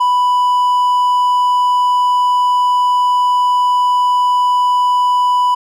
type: tone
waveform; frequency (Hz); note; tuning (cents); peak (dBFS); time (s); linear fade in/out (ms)
triangle; 990; B5; +4; -8; 0-5.55; 10
effects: none